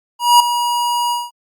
square tone with ADSR envelope, 960 Hz, B5, 49 cents flat, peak -5 dBFS, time 0.19-1.31 s, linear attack 210 ms, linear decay 4 ms, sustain -11 dB, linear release 200 ms, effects Opus 48 kbps

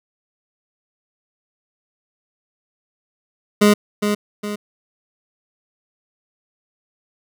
25% pulse tone with echo, 207.7 Hz, G#3, in tune, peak -6 dBFS, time 3.61-3.74 s, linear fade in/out 10 ms, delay 410 ms, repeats 2, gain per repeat -7 dB, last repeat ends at 4.56 s, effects none

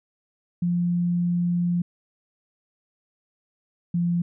sine tone pair in turn, 174.61 / 172.9 Hz, F3 / F3, 0 / -17 cents, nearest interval unison, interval 17 cents, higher first, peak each -20 dBFS, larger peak neither, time 0.62-1.82 / 3.94-4.22 s, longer first, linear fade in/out 5 ms, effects none

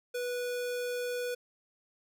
square tone, 490.7 Hz, B4, 11 cents flat, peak -33 dBFS, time 0.14-1.35 s, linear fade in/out 10 ms, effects none

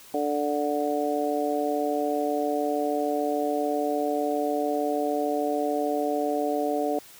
harmonic tone, 146.83 Hz, D3, in tune, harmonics 2 / 3 / 4 / 5, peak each -29 / -29 / -29 / -29 dBFS, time 0.14-6.99 s, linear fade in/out 2 ms, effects white hiss -49 dBFS RMS until 7.19 s

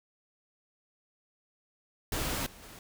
pink noise with level steps, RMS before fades -33 / -52 / -49 dBFS, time 2.12-2.79 s, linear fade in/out 2 ms, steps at 2.46 / 2.62 s, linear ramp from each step 5 ms, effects none

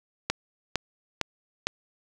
click train, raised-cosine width 0.2 ms, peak -7 dBFS, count 4, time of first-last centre 0.3-1.67 s, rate 2.19 Hz, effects none

